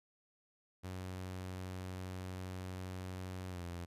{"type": "tone with pitch glide", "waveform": "sawtooth", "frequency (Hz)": [92.5, 86.81], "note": ["F#2", "F2"], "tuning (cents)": [0, -10], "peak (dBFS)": -38, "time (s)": [0.83, 3.86], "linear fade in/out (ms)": 20, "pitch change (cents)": -110, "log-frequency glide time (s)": [3.49, 3.63], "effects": ["resampled to 32000 Hz"]}